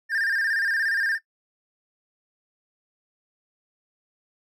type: tone with vibrato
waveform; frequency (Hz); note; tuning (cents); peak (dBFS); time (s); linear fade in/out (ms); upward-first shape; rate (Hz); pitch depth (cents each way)
triangle; 1702; G#6; +42; -20; 0.09-1.19; 50; square; 17; 91
effects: noise-tail reverb RT60 0.1 s tail -18 dB re dry